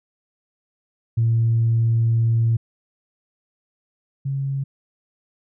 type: tone pair in turn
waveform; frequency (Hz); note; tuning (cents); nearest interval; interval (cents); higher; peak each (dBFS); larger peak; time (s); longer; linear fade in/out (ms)
sine; 114.7 / 136.99; A#2 / C#3; -28 / -20; minor third; 308; second; -14 / -21; first; 1.17-2.57 / 4.25-4.64; first; 10
effects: tanh soft clip ceiling -11 dBFS